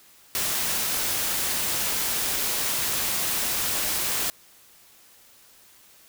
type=noise; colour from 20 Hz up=white; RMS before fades=-26 dBFS; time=0.35-4.3 s; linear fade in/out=0 ms; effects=white hiss -54 dBFS RMS until 6.08 s